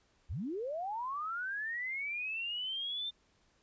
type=linear sweep; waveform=sine; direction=up; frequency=48.71 to 3608 Hz; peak=-35 dBFS; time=0.29-3.11 s; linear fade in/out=20 ms; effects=pink hiss -71 dBFS RMS until 3.62 s + resampled to 16000 Hz